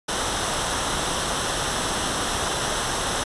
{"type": "noise with comb filter", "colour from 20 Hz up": "pink", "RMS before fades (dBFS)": -25, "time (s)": [0.08, 3.24], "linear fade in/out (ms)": 10, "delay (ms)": 0.43, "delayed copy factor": -0.55, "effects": ["resampled to 24000 Hz"]}